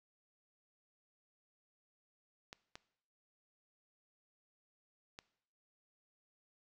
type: clicks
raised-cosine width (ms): 0.2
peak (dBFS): -30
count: 3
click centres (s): 2.529 / 2.755 / 5.189
effects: noise-tail reverb RT60 0.7 s tail -19 dB re dry